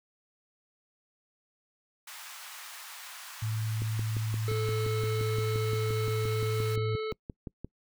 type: high-pass noise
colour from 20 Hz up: pink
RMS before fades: -45 dBFS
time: 2.07-6.76 s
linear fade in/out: 5 ms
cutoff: 950 Hz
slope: 24 dB/octave
type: tone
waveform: sine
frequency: 110 Hz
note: A2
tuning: in tune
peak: -29 dBFS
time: 3.42-6.96 s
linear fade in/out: 5 ms
type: click train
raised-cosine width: 3 ms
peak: -25 dBFS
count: 23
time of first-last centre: 3.82-7.646 s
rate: 5.75 Hz
type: harmonic tone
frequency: 435.9 Hz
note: A4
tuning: 16 cents flat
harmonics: 1 / 3 / 5 / 7 / 9 / 10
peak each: -31 / -41 / -44 / -51 / -48 / -51 dBFS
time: 4.48-7.12 s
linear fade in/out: 0 ms
effects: noise-tail reverb RT60 0.1 s tail -25 dB re dry